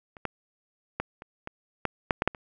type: clicks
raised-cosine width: 0.5 ms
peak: -30 / -14 / -13 / -26 / -20 / -10 / -7 / -9 / -6 / -26 dBFS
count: 10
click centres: 0.168 / 0.253 / 1 / 1.221 / 1.474 / 1.853 / 2.108 / 2.221 / 2.276 / 2.348 s
effects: none